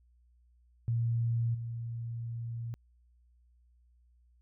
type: tone with level steps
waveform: sine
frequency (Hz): 116.54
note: A#2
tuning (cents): 0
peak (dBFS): -27 / -35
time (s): 0.88-2.74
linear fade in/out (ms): 0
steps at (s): 1.54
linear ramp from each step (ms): 10
effects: added 60 Hz sine -62 dBFS peak until 4.41 s